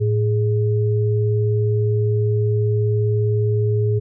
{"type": "tone pair together", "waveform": "sine", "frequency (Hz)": [110.07, 415.3], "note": ["A2", "G#4"], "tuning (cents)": [1, 0], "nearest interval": "octave + major seventh", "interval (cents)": 2299, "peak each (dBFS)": [-16, -22], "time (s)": [0, 4], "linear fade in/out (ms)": 20, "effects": []}